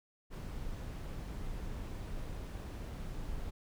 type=noise with ADSR envelope; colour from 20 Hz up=brown; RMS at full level=-39 dBFS; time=0.3-3.51 s; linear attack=42 ms; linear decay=5 ms; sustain=-2 dB; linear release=17 ms; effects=none